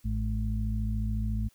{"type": "harmonic tone", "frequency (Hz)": 54, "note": "A1", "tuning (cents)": -32, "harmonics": [1, 2, 4], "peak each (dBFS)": [-29, -32, -35], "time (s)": [0.04, 1.49], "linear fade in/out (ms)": 20, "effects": ["white hiss -65 dBFS RMS until 1.54 s"]}